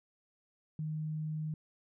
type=tone; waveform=sine; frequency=155 Hz; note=D#3; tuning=6 cents flat; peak=-34 dBFS; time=0.79-1.54 s; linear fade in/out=2 ms; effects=none